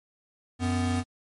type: tone pair together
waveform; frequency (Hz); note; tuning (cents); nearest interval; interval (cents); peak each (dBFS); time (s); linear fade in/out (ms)
square; 92.5 / 249.3; F#2 / B3; 0 / +16; octave + perfect fourth; 1716; -28; 0.59-1.04; 50
effects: MP3 48 kbps